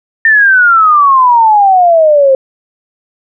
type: exponential sweep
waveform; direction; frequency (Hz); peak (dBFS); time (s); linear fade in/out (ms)
sine; down; 1818 to 523.3; -3; 0.25-2.35; 2
effects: none